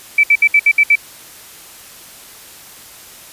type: tone bursts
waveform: sine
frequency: 2314 Hz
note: D7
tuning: 26 cents flat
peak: -6 dBFS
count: 7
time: 0.18-0.955 s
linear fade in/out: 5 ms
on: 55 ms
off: 65 ms
effects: white hiss -38 dBFS RMS until 3.32 s + resampled to 32000 Hz